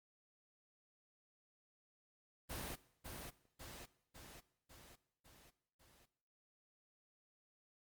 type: noise with echo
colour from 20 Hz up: pink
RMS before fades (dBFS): -45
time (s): 2.49-2.76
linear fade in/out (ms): 20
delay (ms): 550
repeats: 6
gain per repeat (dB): -4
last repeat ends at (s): 6.06
effects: noise-tail reverb RT60 0.8 s tail -19 dB re dry + Opus 24 kbps